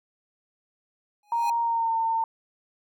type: tone with exponential growth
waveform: square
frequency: 830.6 Hz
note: G#5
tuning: in tune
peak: -27 dBFS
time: 1.23-1.5 s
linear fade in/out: 2 ms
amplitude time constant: 57 ms
type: tone with pitch glide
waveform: sine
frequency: 933 to 905.4 Hz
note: A#5 to A5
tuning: +1 to +49 cents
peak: -22 dBFS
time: 1.32-2.24 s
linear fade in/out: 2 ms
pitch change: -52 cents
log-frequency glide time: 1.62-1.93 s
effects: none